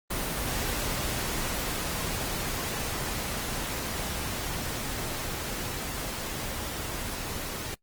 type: noise with level ramp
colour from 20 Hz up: pink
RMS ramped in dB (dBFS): -30 to -35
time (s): 0.1-7.75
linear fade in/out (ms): 10
effects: noise-tail reverb RT60 0.1 s tail -24 dB re dry + Opus 24 kbps